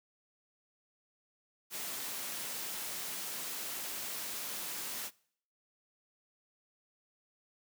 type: noise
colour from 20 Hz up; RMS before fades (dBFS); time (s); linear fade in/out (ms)
white; -40; 1.7-5.11; 50
effects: noise-tail reverb RT60 0.6 s tail -23 dB re dry + high-pass 150 Hz 12 dB/octave